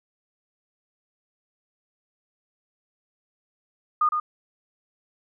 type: tone with echo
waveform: sine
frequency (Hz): 1224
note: D#6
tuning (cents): -29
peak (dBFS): -17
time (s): 4.01-4.09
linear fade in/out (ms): 5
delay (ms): 110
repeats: 1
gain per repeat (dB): -5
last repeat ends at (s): 4.2
effects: none